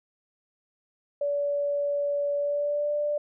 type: tone with pitch glide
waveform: sine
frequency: 574 to 589.5 Hz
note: D5 to D5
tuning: -40 to +6 cents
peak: -24 dBFS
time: 1.21-3.18 s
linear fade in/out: 5 ms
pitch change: +46 cents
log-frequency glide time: 2.36-2.92 s
effects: none